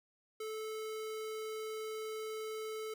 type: tone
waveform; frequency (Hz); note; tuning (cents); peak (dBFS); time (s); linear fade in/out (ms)
square; 435.8; A4; -17; -40; 0.4-2.94; 5
effects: none